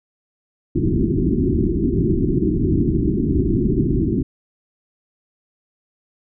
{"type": "low-pass noise", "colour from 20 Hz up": "white", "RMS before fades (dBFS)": -18, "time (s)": [0.75, 4.23], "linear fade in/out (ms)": 10, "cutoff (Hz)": 380, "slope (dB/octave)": 96, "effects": []}